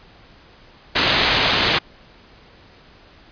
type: low-pass noise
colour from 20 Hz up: white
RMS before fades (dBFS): -18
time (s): 0.95-1.79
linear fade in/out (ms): 10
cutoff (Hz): 4500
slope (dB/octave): 48
effects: pink hiss -48 dBFS RMS until 3.31 s + resampled to 11025 Hz